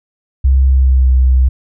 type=tone with pitch glide; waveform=sine; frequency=66.3 to 64.23 Hz; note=C2 to C2; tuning=+23 to -31 cents; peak=-6 dBFS; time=0.44-1.49 s; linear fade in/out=10 ms; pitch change=-54 cents; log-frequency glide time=0.65-1.11 s; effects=none